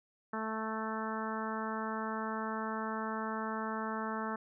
harmonic tone, 220 Hz, A3, in tune, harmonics 1 / 2 / 3 / 4 / 5 / 6 / 7 / 8, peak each -39 / -43 / -45 / -42 / -42 / -42 / -46 / -48 dBFS, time 0.33-4.36 s, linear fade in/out 5 ms, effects none

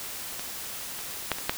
clicks, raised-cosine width 0.3 ms, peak -20 / -22 / -8 / -19 / -7 dBFS, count 5, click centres 0.395 / 0.99 / 1.317 / 1.385 / 1.495 s, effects white hiss -37 dBFS RMS until 1.57 s

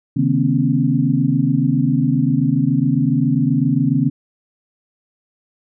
sine tone cluster, 136.1 / 156.3 / 218.8 / 245.4 / 272.8 Hz, C#3 / D#3 / A3 / B3 / C#4, -31 / +8 / -9 / -11 / -28 cents, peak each -19 / -19 / -26 / -19 / -19 dBFS, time 0.16-4.1 s, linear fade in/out 10 ms, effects none

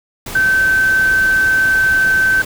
sine tone in noise, 1541 Hz, G6, 30 cents flat, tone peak -10 dBFS, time 0.35-2.42 s, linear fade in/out 5 ms, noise pink, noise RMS -27 dBFS, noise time 0.26-2.45 s, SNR +14 dB, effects none

